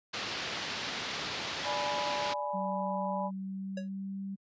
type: low-pass noise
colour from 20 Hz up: white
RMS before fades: -37 dBFS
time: 0.13-2.34 s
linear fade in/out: 10 ms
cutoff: 4700 Hz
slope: 24 dB/octave
type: chord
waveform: sine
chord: G# diminished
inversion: second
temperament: equal with one note detuned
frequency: 587.3 / 839.3 / 987.8 Hz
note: D5 / G#5 / B5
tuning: 0 / +18 / 0 cents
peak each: -36 dBFS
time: 1.63-3.31 s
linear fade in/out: 50 ms
type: tone with pitch glide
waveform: sine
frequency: 190 to 195.45 Hz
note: F#3 to G3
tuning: +46 to -5 cents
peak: -35 dBFS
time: 2.53-4.36 s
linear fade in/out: 20 ms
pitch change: +49 cents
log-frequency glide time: 3.02-4.24 s
type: tone with exponential decay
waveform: square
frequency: 557 Hz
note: C#5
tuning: 8 cents sharp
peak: -36 dBFS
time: 3.77-3.89 s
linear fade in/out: 5 ms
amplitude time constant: 26 ms
effects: high-pass 100 Hz 12 dB/octave + resampled to 16000 Hz